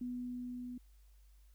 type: tone with level ramp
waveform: sine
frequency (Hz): 246.9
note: B3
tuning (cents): 0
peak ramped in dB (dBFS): -37 to -42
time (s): 0.01-0.78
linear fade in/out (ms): 5
effects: added 50 Hz sine -59 dBFS peak until 1.54 s + white hiss -75 dBFS RMS until 1.54 s